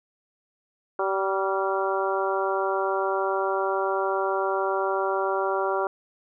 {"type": "harmonic tone with a mistuned harmonic", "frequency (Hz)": 192.9, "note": "G3", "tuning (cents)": -28, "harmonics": [2, 3, 4, 5, 6, 7], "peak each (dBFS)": [-27, -29, -30, -31, -32, -32], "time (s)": [0.99, 5.87], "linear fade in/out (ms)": 2, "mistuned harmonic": 7, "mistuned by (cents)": 39, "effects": []}